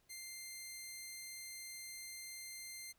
10% pulse tone, 2093 Hz, C7, in tune, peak -38 dBFS, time 0.09-2.93 s, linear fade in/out 20 ms, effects pink hiss -75 dBFS RMS until 2.98 s

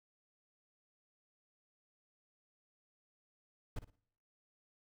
brown noise with echo, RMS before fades -38 dBFS, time 3.76-3.79 s, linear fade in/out 5 ms, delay 56 ms, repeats 3, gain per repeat -12 dB, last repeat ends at 3.958 s, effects noise-tail reverb RT60 0.7 s tail -26 dB re dry

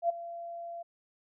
sine tone with ADSR envelope, 683 Hz, F5, 39 cents flat, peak -22 dBFS, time 0.02-0.83 s, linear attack 74 ms, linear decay 12 ms, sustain -16 dB, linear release 13 ms, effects none

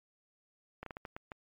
slowing click train, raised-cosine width 0.5 ms, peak -27 dBFS, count 7, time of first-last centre 0.83-1.318 s, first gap 33 ms, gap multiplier 1.36, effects MP3 64 kbps

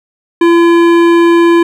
triangle tone with hard clipping, 339.5 Hz, F4, 49 cents flat, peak -6 dBFS, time 0.41-1.63 s, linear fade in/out 5 ms, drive 18 dB, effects none

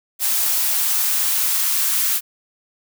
blue noise with high-pass filter sweep, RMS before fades -19 dBFS, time 0.19-2.21 s, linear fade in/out 50 ms, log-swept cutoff 650 to 1200 Hz, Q 1.5, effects none

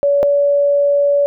sine tone pair in turn, 568 / 570.7 Hz, C#5 / D5, +42 / -50 cents, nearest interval unison, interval 8 cents, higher second, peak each -10 dBFS, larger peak neither, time 0.03-0.23 / 0.23-1.26 s, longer second, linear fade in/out 0 ms, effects none

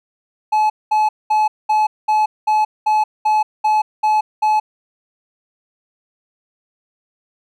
triangle tone bursts, 857 Hz, A5, 46 cents flat, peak -10 dBFS, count 11, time 0.52-4.6 s, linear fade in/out 10 ms, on 180 ms, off 210 ms, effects none

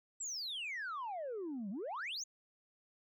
sine exponential two-way sweep, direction down then up, 7902 to 185 to 6930 Hz, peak -37 dBFS, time 0.2-2.24 s, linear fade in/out 10 ms, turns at 1.7 s, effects tanh soft clip ceiling -37 dBFS

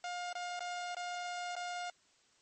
sawtooth tone with dropouts, 710 Hz, F5, 28 cents sharp, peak -34 dBFS, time 0.04-1.9 s, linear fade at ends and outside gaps 2 ms, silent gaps 0.329-0.352 / 0.594-0.605 / 0.948-0.967 / 1.554-1.564 s, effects white hiss -69 dBFS RMS until 2.41 s + MP3 32 kbps

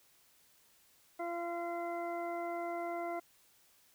harmonic tone, 342.9 Hz, F4, 32 cents flat, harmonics 1 / 2 / 3 / 4 / 6, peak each -41 / -38 / -48 / -48 / -49 dBFS, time 1.19-3.2 s, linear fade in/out 10 ms, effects white hiss -67 dBFS RMS until 3.94 s

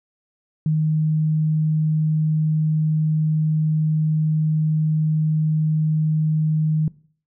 sine tone, 155.56 Hz, D#3, in tune, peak -16 dBFS, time 0.66-6.88 s, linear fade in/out 2 ms, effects noise-tail reverb RT60 0.5 s tail -21 dB re dry

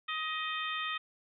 harmonic tone with a mistuned harmonic, 628 Hz, D#5, 16 cents sharp, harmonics 2 / 3 / 4 / 5 / 6, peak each -37 / -39 / -40 / -41 / -42 dBFS, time 0.08-0.98 s, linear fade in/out 10 ms, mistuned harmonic 6, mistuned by -76 cents, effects none

